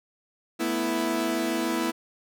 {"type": "chord", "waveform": "sawtooth", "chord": "A suspended second", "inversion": "none", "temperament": "equal", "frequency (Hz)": [220, 246.9, 329.6], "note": ["A3", "B3", "E4"], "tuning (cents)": [0, 0, 0], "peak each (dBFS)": [-29, -26, -23], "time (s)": [0.59, 1.92], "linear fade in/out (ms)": 20, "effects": []}